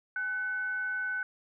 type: tone with frequency modulation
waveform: sine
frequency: 1506 Hz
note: F#6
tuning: 30 cents sharp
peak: -30 dBFS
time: 0.16-1.23 s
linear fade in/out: 2 ms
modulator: 683 Hz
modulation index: 0.21
effects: none